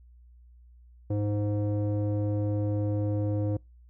square tone with low-pass filter, 103.83 Hz, G#2, in tune, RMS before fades -28 dBFS, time 1.1-3.57 s, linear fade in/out 5 ms, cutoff 460 Hz, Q 2.5, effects noise-tail reverb RT60 0.2 s tail -25 dB re dry + added 60 Hz sine -51 dBFS peak until 3.89 s

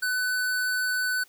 square tone, 1501 Hz, F#6, 24 cents sharp, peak -25 dBFS, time 0.02-1.24 s, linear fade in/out 10 ms, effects white hiss -58 dBFS RMS until 1.28 s

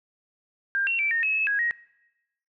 sine tone with pitch steps, 1595 / 2731 / 2327 / 1839 / 2575 / 2592 / 1651 / 1886 Hz, G6 / F7 / D7 / A#6 / E7 / E7 / G#6 / A#6, +30 / -39 / -17 / -24 / -41 / -30 / -11 / +20 cents, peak -22 dBFS, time 0.75-1.71 s, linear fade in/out 0 ms, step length 120 ms, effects noise-tail reverb RT60 0.9 s tail -21 dB re dry

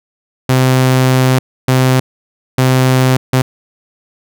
sawtooth tone bursts at uneven times, 129.4 Hz, C3, 19 cents flat, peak -4 dBFS, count 4, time 0.49-1.39 / 1.68-2 / 2.58-3.17 / 3.33-3.42 s, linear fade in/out 5 ms, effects none

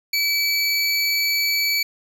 square tone pair together, 2300 / 4461 Hz, D7 / C#8, -37 / +10 cents, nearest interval major seventh, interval 1147 cents, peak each -22 dBFS, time 0.13-1.83 s, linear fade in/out 5 ms, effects none

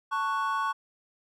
triangle chord, F# minor, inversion first, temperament just, 888 / 1110 / 1480 Hz, A5 / C#6 / F#6, +16 / +2 / 0 cents, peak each -31 / -26 / -32 dBFS, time 0.11-0.73 s, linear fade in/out 20 ms, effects none

